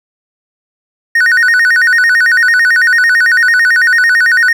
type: tone with vibrato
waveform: triangle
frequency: 1661.2 Hz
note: G#6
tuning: in tune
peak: -4 dBFS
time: 1.15-4.53 s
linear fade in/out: 5 ms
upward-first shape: square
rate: 9 Hz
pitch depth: 190 cents each way
effects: none